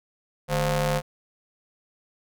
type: ring-modulated tone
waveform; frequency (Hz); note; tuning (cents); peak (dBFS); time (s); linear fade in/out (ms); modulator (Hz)
sawtooth; 185; F#3; 0; -15; 0.48-1.02; 50; 334
effects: none